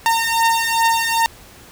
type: beating tone pair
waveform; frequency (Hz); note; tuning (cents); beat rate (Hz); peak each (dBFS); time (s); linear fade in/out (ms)
sawtooth; 913 / 915.5; A#5 / A#5; -36 / -32; 2.5; -14; 0.06-1.26; 0
effects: pink hiss -43 dBFS RMS until 1.71 s